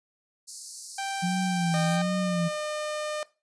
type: high-pass noise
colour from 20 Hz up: white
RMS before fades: -38 dBFS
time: 0.47-1.98 s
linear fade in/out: 20 ms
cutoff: 4300 Hz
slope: 96 dB/octave
type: harmonic tone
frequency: 784 Hz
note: G5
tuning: in tune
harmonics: 1 / 2 / 3 / 4 / 5 / 6 / 7 / 8 / 10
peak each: -31 / -37 / -41 / -43 / -45 / -47 / -48 / -49 / -51 dBFS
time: 0.98-2.02 s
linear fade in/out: 5 ms
type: tone with vibrato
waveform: sine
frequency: 174.61 Hz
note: F3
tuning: in tune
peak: -24 dBFS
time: 1.22-2.49 s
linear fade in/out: 20 ms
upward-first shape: sine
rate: 1.3 Hz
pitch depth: 100 cents each way
type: tone with pitch glide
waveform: sawtooth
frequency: 610 to 605.4 Hz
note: D#5 to D#5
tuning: -34 to -48 cents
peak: -26 dBFS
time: 1.74-3.23 s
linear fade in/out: 0 ms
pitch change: -14 cents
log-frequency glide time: 2.18-2.27 s
effects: noise-tail reverb RT60 0.3 s tail -19 dB re dry + resampled to 22050 Hz